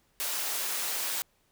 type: high-pass noise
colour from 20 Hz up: white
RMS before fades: -32 dBFS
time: 0.2-1.22 s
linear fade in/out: 0 ms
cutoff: 430 Hz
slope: 12 dB/octave
effects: pink hiss -69 dBFS RMS until 1.51 s